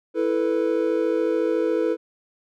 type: chord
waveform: triangle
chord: E suspended fourth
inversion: none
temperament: equal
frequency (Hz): 329.6 / 440 / 493.9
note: E4 / A4 / B4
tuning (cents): 0 / 0 / 0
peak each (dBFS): -22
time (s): 0.14-1.97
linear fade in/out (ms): 50
effects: none